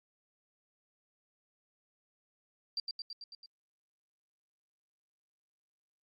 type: tone with echo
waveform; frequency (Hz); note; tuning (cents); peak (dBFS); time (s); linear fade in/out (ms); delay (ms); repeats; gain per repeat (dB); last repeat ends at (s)
sine; 4714; D8; +6; -32; 2.77-2.8; 2; 110; 6; -3; 3.46
effects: Opus 48 kbps